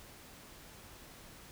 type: silence
effects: pink hiss -54 dBFS RMS until 1.51 s